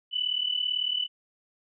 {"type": "tone pair together", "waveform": "sine", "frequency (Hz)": [2960, 2998], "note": ["F#7", "F#7"], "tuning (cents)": [0, 22], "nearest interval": "unison", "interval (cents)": 22, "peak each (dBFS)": [-29, -28], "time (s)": [0.11, 1.08], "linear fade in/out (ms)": 50, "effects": []}